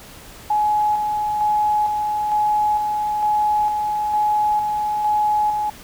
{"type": "tone with tremolo", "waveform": "sine", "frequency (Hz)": 843, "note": "G#5", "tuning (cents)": 26, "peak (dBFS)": -15, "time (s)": [0.5, 5.7], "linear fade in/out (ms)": 5, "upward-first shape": "square", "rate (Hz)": 1.1, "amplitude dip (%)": 35, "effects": ["pink hiss -41 dBFS RMS until 5.83 s"]}